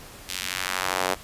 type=tone with high-pass filter sweep; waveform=square; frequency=46.25 Hz; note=F#1; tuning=in tune; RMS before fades=-28 dBFS; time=0.28-1.15 s; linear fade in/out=20 ms; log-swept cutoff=3500 to 530 Hz; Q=1; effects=pink hiss -44 dBFS RMS until 1.23 s + resampled to 32000 Hz